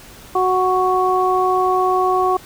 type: harmonic tone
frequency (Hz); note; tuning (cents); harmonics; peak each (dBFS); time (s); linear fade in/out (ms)
370; F#4; 0; 1 / 2 / 3; -18 / -18 / -18; 0.35-2.37; 5
effects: pink hiss -41 dBFS RMS until 2.45 s